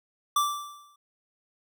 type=tone with exponential decay; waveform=square; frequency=1169 Hz; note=D6; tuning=8 cents flat; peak=-20 dBFS; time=0.36-0.96 s; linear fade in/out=5 ms; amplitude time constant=130 ms; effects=none